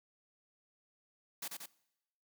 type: noise with echo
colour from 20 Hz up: white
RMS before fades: -41 dBFS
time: 1.42-1.48 s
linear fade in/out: 5 ms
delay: 90 ms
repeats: 2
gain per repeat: -3 dB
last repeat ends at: 1.66 s
effects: noise-tail reverb RT60 0.9 s tail -22 dB re dry + high-pass 200 Hz 12 dB/octave